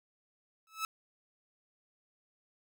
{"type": "tone with exponential growth", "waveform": "sawtooth", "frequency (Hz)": 1303, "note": "E6", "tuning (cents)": -20, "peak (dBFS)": -26, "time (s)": [0.67, 0.85], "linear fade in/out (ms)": 1, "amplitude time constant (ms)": 39, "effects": []}